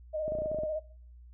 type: tone with vibrato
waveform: sine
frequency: 618 Hz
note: D#5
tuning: 12 cents flat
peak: -30 dBFS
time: 0.13-0.8 s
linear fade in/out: 20 ms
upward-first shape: square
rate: 16 Hz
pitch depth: 30 cents each way
type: clicks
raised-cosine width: 2 ms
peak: -27 dBFS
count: 10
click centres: 0.28 / 0.321 / 0.352 / 0.387 / 0.42 / 0.459 / 0.516 / 0.546 / 0.587 / 0.635 s
effects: noise-tail reverb RT60 0.5 s tail -21 dB re dry + added 60 Hz sine -49 dBFS peak until 1.33 s